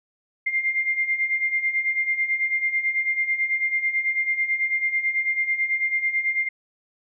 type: beating tone pair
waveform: sine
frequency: 2100 / 2109.1 Hz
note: C7 / C7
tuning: +6 / +13 cents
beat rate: 9.1 Hz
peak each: -27 / -22 dBFS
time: 0.46-6.49 s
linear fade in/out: 10 ms
effects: none

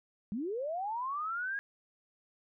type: linear sweep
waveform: sine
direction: up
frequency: 188.3 to 1661.2 Hz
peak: -33 dBFS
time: 0.32-1.59 s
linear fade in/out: 0 ms
effects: none

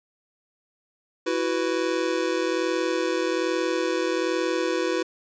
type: chord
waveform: square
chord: E suspended second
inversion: none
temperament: just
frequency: 329.6 / 370.8 / 494.4 Hz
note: E4 / F#4 / B4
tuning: 0 / +4 / +2 cents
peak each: -28 dBFS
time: 1.26-5.03 s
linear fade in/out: 10 ms
effects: resampled to 16000 Hz

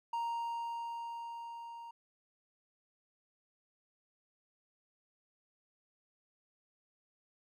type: tone with level ramp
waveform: triangle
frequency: 932.3 Hz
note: A#5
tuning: in tune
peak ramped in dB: -31 to -44 dBFS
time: 0.13-1.91 s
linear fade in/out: 5 ms
effects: none

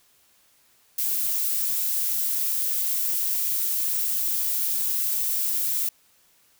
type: noise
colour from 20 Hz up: violet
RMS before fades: -25 dBFS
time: 0.98-5.89 s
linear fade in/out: 5 ms
effects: white hiss -61 dBFS RMS until 6.59 s

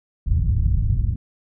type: low-pass noise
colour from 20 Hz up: white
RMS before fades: -19 dBFS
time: 0.26-1.16 s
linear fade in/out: 5 ms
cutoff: 110 Hz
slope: 24 dB/octave
effects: none

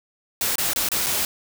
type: noise with dropouts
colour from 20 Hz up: white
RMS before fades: -23 dBFS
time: 0.41-1.25 s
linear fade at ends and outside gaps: 1 ms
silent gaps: 0.556-0.582 / 0.734-0.76 / 0.888-0.917 / 1.062-1.066 s
effects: none

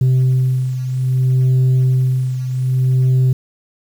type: beating tone pair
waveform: sine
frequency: 128.9 / 129.52 Hz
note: C3 / C3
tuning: -26 / -17 cents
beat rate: 0.62 Hz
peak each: -11 / -16 dBFS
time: 0.01-3.33 s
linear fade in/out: 5 ms
effects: tanh soft clip ceiling -9 dBFS + 7-bit

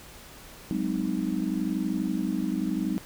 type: chord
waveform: sine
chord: Ab dominant seventh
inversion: third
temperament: just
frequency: 186.89 / 207.7 / 259.6 / 311.5 Hz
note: Gb3 / Ab3 / C4 / Eb4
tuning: +18 / 0 / -13 / +2 cents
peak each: -31 dBFS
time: 0.71-2.98 s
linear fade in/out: 0 ms
effects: pink hiss -47 dBFS RMS until 3.05 s

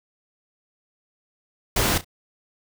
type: noise with echo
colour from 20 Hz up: pink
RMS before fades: -21 dBFS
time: 1.76-1.98 s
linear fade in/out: 5 ms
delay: 33 ms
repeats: 2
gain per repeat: -14 dB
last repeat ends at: 2.046 s
effects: none

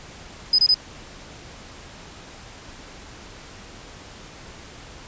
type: tone bursts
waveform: sine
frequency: 5010 Hz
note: D#8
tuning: 11 cents sharp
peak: -13 dBFS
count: 3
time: 0.53-0.744 s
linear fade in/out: 5 ms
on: 56 ms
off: 23 ms
effects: pink hiss -42 dBFS RMS until 5.07 s + resampled to 16000 Hz

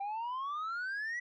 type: exponential sweep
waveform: sine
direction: up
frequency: 782 to 1975.5 Hz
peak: -32 dBFS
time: 0-1.2 s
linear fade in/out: 10 ms
effects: tanh soft clip ceiling -34 dBFS

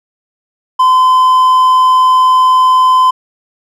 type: tone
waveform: triangle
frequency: 1024 Hz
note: C6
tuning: 38 cents flat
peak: -3 dBFS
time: 0.79-3.11 s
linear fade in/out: 10 ms
effects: none

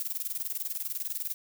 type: noise with tremolo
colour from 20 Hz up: violet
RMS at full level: -32 dBFS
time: 0-1.34 s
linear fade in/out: 0 ms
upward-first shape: square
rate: 20 Hz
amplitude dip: 75%
effects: none

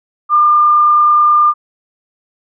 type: tone with frequency modulation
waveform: sine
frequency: 1200 Hz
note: D6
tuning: 37 cents sharp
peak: -6 dBFS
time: 0.29-1.54 s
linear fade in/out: 50 ms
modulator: 29.3 Hz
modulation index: 0.31
effects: none

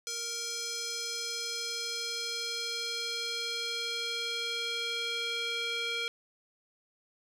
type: tone with band-pass filter sweep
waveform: square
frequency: 466.2 Hz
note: A#4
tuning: in tune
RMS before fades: -35 dBFS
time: 0.07-6.08 s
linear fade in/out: 0 ms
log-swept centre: 5900 to 3000 Hz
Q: 2.2
effects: none

